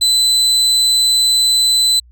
35% pulse tone, 4020 Hz, B7, 30 cents sharp, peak -9 dBFS, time 0.01-2 s, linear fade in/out 10 ms, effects added 60 Hz sine -42 dBFS peak until 2.11 s

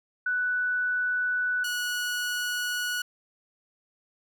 sine / sawtooth tone pair in turn, 1486 / 1464.7 Hz, F#6 / F#6, +7 / -18 cents, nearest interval unison, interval 25 cents, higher first, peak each -24 dBFS, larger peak neither, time 0.26-1.64 / 1.64-3.02 s, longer neither, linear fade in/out 5 ms, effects none

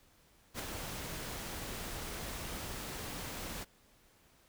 pink noise with ADSR envelope, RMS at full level -37 dBFS, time 0.54-3.65 s, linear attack 55 ms, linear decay 3 ms, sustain -5 dB, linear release 27 ms, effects pink hiss -66 dBFS RMS until 4.48 s

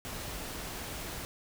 pink noise, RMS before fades -40 dBFS, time 0.05-1.25 s, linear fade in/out 0 ms, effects none

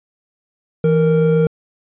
triangle tone pair together, 163.7 / 463.6 Hz, E3 / A#4, -12 / -10 cents, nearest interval octave + tritone, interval 1802 cents, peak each -12 dBFS, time 0.84-1.47 s, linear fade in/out 2 ms, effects resampled to 8000 Hz

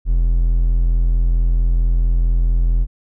triangle tone, 42.24 Hz, E1, 43 cents sharp, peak -10 dBFS, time 0.05-2.87 s, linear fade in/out 50 ms, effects none

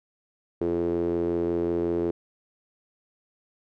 sawtooth tone with band-pass filter, 85.5 Hz, F2, 36 cents flat, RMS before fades -26 dBFS, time 0.61-2.11 s, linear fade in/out 5 ms, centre 380 Hz, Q 6.7, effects none

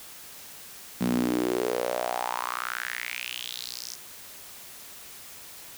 sawtooth tone with high-pass filter sweep, 60.8 Hz, B1, 26 cents flat, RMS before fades -30 dBFS, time 1-3.96 s, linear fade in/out 20 ms, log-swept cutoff 200 to 5900 Hz, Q 4.8, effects white hiss -45 dBFS RMS until 5.77 s

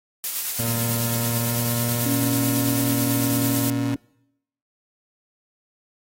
blue noise with tremolo, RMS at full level -25 dBFS, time 0.24-3.7 s, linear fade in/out 0 ms, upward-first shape sine, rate 9.1 Hz, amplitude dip 30%
30% pulse tone with pitch glide, 116.54 to 118.78 Hz, A#2 to A#2, 0 to +33 cents, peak -22 dBFS, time 0.59-3.95 s, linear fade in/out 5 ms, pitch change +33 cents, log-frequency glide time 0.94-1.93 s
sine tone, 278.3 Hz, C#4, 7 cents sharp, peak -23 dBFS, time 2.06-3.96 s, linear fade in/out 2 ms
effects noise-tail reverb RT60 0.8 s tail -24 dB re dry + AAC 48 kbps

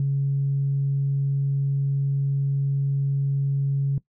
sine tone, 138.59 Hz, C#3, in tune, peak -19 dBFS, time 0-3.98 s, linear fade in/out 2 ms, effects noise-tail reverb RT60 0.1 s tail -20 dB re dry + tanh soft clip ceiling -15 dBFS

